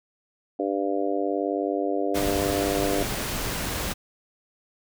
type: harmonic tone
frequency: 99 Hz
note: G2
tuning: 18 cents sharp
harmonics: 3 / 4 / 5 / 6 / 7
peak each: -28 / -29 / -30 / -31 / -31 dBFS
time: 0.59-3.03 s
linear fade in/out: 5 ms
type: noise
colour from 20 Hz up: pink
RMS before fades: -29 dBFS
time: 2.14-3.94 s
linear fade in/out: 20 ms
effects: none